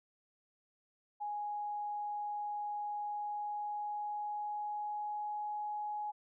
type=tone with pitch glide; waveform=sine; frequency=830.6 to 837.8 Hz; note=G#5 to G#5; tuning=0 to +15 cents; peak=-36 dBFS; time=1.2-6.12 s; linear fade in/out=20 ms; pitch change=+15 cents; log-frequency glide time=2.99-5.45 s; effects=none